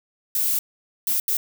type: noise bursts at uneven times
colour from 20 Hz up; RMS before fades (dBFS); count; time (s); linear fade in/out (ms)
violet; -22; 3; 0.35-0.59 / 1.07-1.2 / 1.28-1.37; 2
effects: none